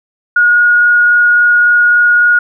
sine tone with frequency modulation, 1442 Hz, F#6, 45 cents flat, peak -5 dBFS, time 0.36-2.39 s, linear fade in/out 5 ms, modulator 23.6 Hz, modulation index 0.39, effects none

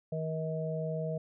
harmonic tone, 158.9 Hz, D#3, 37 cents sharp, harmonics 1 / 3 / 4, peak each -34 / -38 / -37 dBFS, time 0.12-1.18 s, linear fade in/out 5 ms, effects none

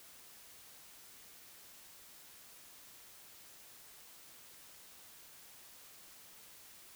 silence, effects white hiss -57 dBFS RMS until 6.95 s

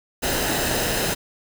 pink noise with comb filter, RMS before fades -23 dBFS, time 0.22-1.15 s, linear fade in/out 20 ms, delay 0.88 ms, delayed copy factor -0.5, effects none

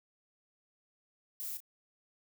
violet noise with echo, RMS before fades -40 dBFS, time 1.4-1.57 s, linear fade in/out 0 ms, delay 33 ms, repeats 1, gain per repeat -10 dB, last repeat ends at 1.603 s, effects none

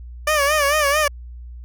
15% pulse tone with vibrato, 587.3 Hz, D5, in tune, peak -9 dBFS, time 0.27-1.08 s, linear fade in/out 5 ms, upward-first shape sine, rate 4.5 Hz, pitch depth 96 cents each way, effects added 60 Hz sine -33 dBFS peak until 1.64 s

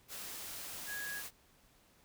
sine tone in noise, 1661.2 Hz, G#6, in tune, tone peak -40 dBFS, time 0.86-1.23 s, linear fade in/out 50 ms, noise white, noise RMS -45 dBFS, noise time 0.08-1.31 s, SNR +2 dB, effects pink hiss -67 dBFS RMS until 2.04 s

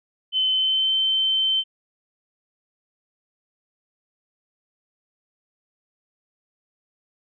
sine tone with pitch glide, 3056 to 3092 Hz, G7 to G7, -45 to -24 cents, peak -18 dBFS, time 0.32-1.64 s, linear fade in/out 50 ms, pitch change +21 cents, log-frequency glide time 0.51-0.93 s, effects none

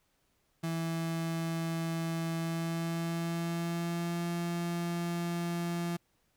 35% pulse tone with pitch glide, 164.81 to 171.41 Hz, E3 to F3, 0 to -32 cents, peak -30 dBFS, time 0.63-5.97 s, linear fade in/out 10 ms, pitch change +68 cents, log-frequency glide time 2.37-4.26 s, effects pink hiss -74 dBFS RMS until 6.36 s

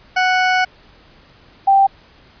20% pulse / sine tone pair in turn, 740 / 784 Hz, F#5 / G5, 0 / 0 cents, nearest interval minor second, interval 100 cents, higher second, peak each -8 dBFS, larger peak neither, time 0.16-0.65 / 1.67-1.87 s, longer first, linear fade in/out 10 ms, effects pink hiss -48 dBFS RMS until 2.4 s + resampled to 11025 Hz

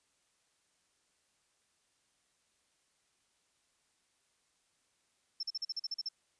sine tone bursts, 5350 Hz, E8, 25 cents sharp, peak -34 dBFS, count 10, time 5.4-6.088 s, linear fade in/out 5 ms, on 31 ms, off 42 ms, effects white hiss -75 dBFS RMS until 6.39 s + resampled to 22050 Hz

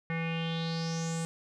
square tone with low-pass filter sweep, 164.6 Hz, E3, 2 cents flat, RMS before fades -33 dBFS, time 0.1-1.25 s, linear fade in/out 0 ms, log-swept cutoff 2000 to 8500 Hz, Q 5.6, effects none

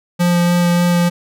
square tone with vibrato, 174.61 Hz, F3, in tune, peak -12 dBFS, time 0.19-1.1 s, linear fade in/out 20 ms, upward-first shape sine, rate 3.4 Hz, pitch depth 9 cents each way, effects none

